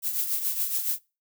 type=noise with tremolo; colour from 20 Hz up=violet; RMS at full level=-25 dBFS; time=0.02-0.99 s; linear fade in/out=50 ms; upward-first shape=triangle; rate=7.1 Hz; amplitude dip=65%; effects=noise-tail reverb RT60 0.3 s tail -24 dB re dry